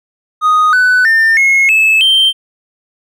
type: tone with pitch steps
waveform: triangle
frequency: 1244.5 / 1497.2 / 1801.1 / 2167 / 2607 / 3136 Hz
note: D#6 / F#6 / A6 / C#7 / E7 / G7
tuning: 0 / +20 / +40 / -40 / -20 / 0 cents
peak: -4 dBFS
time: 0.41-2.33 s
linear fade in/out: 50 ms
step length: 320 ms
effects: tanh soft clip ceiling 0 dBFS